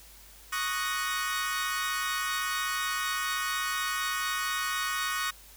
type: chord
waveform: sawtooth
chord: D# minor seventh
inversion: third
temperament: equal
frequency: 1108.7 / 1244.5 / 1480 / 1864.7 Hz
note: C#6 / D#6 / F#6 / A#6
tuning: 0 / 0 / 0 / 0 cents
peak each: -31 dBFS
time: 0.52-5.31 s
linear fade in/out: 10 ms
effects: added 50 Hz sine -55 dBFS peak until 5.56 s + white hiss -53 dBFS RMS until 5.56 s